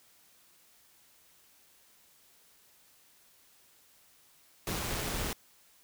pink noise with amplitude modulation, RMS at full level -33 dBFS, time 4.67-5.33 s, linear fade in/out 2 ms, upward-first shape sine, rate 172 Hz, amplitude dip 35%, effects white hiss -63 dBFS RMS until 5.83 s

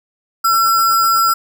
sine tone with sample-and-hold, 1346 Hz, E6, 36 cents sharp, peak -10 dBFS, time 0.44-1.34 s, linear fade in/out 10 ms, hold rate 6300 Hz, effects none

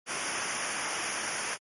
pink noise with comb filter, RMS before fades -33 dBFS, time 0.06-1.58 s, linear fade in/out 50 ms, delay 0.25 ms, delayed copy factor -0.8, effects high-pass 150 Hz 12 dB/octave + MP3 48 kbps

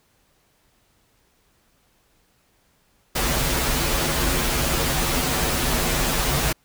pink noise with comb filter, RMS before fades -22 dBFS, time 3.15-6.53 s, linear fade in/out 10 ms, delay 10 ms, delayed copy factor -0.85, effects pink hiss -63 dBFS RMS until 6.64 s

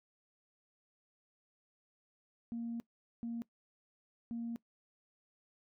sine tone bursts at uneven times, 233.1 Hz, A#3, in tune, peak -36 dBFS, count 3, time 2.52-2.8 / 3.23-3.42 / 4.31-4.56 s, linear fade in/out 0 ms, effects noise-tail reverb RT60 0.1 s tail -21 dB re dry + tanh soft clip ceiling -33 dBFS

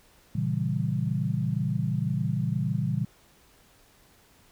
sine chord, A# diminished seventh, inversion none, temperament equal, 116.54 / 138.59 / 164.81 / 196 Hz, A#2 / C#3 / E3 / G3, 0 / 0 / 0 / 0 cents, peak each -30 / -29 / -30 / -32 dBFS, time 0.35-3.05 s, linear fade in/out 5 ms, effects pink hiss -59 dBFS RMS until 4.51 s

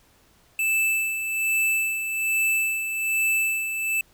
square tone with tremolo, 2637 Hz, E7, in tune, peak -20 dBFS, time 0.59-4.01 s, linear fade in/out 2 ms, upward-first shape sine, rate 1.2 Hz, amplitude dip 55%, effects pink hiss -59 dBFS RMS until 4.13 s

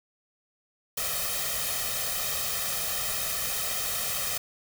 white noise with comb filter, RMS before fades -30 dBFS, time 0.97-4.38 s, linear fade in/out 5 ms, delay 1.6 ms, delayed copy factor +1, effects none

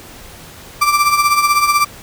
35% pulse tone with tremolo, 1174.7 Hz, D6, in tune, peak -6 dBFS, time 0.81-1.85 s, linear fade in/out 10 ms, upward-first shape triangle, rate 16 Hz, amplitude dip 70%, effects pink hiss -37 dBFS RMS until 2.02 s

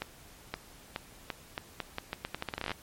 accelerating click train, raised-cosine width 0.3 ms, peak -17 dBFS, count 21, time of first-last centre 0.02-2.716 s, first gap 520 ms, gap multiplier 0.81, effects pink hiss -54 dBFS RMS until 2.82 s + MP3 64 kbps

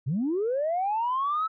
sine linear sweep, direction up, 114.4 to 1318.5 Hz, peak -23 dBFS, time 0.06-1.48 s, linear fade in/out 20 ms, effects tanh soft clip ceiling -20 dBFS

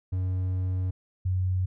triangle / sine tone pair in turn, 92.5 / 92.5 Hz, F#2 / F#2, 0 / 0 cents, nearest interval unison, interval 0 cents, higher neither, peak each -23 dBFS, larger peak neither, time 0.12-0.91 / 1.25-1.66 s, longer first, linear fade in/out 10 ms, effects none

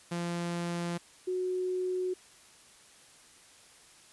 sawtooth / sine tone pair in turn, 172.3 / 367.4 Hz, F3 / F#4, -23 / -12 cents, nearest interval octave + minor second, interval 1311 cents, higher second, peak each -28 / -29 dBFS, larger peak first, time 0.11-0.98 / 1.27-2.14 s, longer neither, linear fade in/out 10 ms, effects white hiss -57 dBFS RMS until 4.12 s + resampled to 24000 Hz

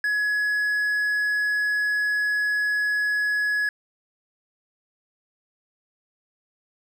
triangle tone, 1685 Hz, G#6, 25 cents sharp, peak -19 dBFS, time 0.04-3.69 s, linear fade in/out 2 ms, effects none

